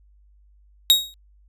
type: tone with exponential decay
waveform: 40% pulse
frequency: 3779 Hz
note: A#7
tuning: 23 cents sharp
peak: -7 dBFS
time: 0.9-1.14 s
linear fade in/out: 0 ms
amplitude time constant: 52 ms
effects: added 50 Hz sine -52 dBFS peak until 1.48 s + resampled to 32000 Hz